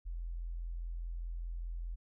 sine tone, 42.44 Hz, F1, 49 cents flat, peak -37 dBFS, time 0.05-1.96 s, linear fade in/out 20 ms, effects none

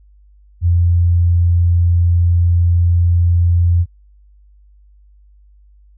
sine tone, 86.5 Hz, F2, 16 cents flat, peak -9 dBFS, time 0.61-3.86 s, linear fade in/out 50 ms, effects added 50 Hz sine -44 dBFS peak until 5.97 s

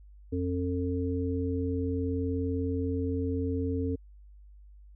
harmonic tone, 89.6 Hz, F2, 45 cents sharp, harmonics 1 / 3 / 5, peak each -31 / -31 / -34 dBFS, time 0.32-3.96 s, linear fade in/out 10 ms, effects added 50 Hz sine -49 dBFS peak until 4.95 s

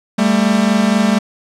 45% pulse tone pair together, 199 / 223.2 Hz, G3 / A3, +26 / +25 cents, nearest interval major second, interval 199 cents, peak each -14 dBFS, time 0.18-1.19 s, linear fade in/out 10 ms, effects low-pass 8000 Hz 12 dB/octave + 8-bit

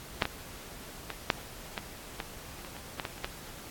clicks, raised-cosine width 0.3 ms, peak -8 / -13 / -19 / -6 / -16 / -18 / -28 / -26 / -16 / -17 / -28 / -15 dBFS, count 12, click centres 0.222 / 0.254 / 1.103 / 1.302 / 1.778 / 2.202 / 2.648 / 2.766 / 2.998 / 3.052 / 3.18 / 3.245 s, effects pink hiss -46 dBFS RMS until 3.7 s + AAC 64 kbps

